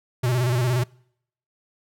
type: tone with vibrato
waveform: square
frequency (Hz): 123.7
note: B2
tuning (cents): +3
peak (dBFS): -20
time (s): 0.23-0.84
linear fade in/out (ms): 10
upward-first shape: square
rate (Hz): 17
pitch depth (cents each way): 65
effects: noise-tail reverb RT60 0.7 s tail -26 dB re dry